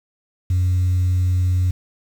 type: tone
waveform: sine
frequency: 91.1 Hz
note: F#2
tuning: 26 cents flat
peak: -13 dBFS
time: 0.5-1.71 s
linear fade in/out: 5 ms
effects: tanh soft clip ceiling -13 dBFS + 7-bit